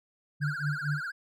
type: tone with tremolo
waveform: sine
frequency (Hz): 146.83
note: D3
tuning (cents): 0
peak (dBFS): -26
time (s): 0.4-1.02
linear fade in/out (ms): 20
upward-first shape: sine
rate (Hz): 4.4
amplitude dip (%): 100
type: tone with vibrato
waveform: triangle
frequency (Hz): 1503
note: F#6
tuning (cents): +27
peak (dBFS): -31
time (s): 0.41-1.12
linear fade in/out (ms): 20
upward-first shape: triangle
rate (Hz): 16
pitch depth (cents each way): 180
effects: none